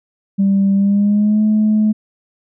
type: tone with pitch glide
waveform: sine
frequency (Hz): 196.5 to 214.3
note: G3 to A3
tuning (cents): +4 to -45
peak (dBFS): -9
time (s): 0.38-1.93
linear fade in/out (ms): 20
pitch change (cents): +151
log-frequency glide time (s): 0.74-1.42
effects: tanh soft clip ceiling -7 dBFS